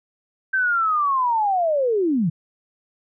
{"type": "linear sweep", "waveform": "sine", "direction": "down", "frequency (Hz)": [1568, 146.8], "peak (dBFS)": -17, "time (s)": [0.53, 2.3], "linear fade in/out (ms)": 10, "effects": []}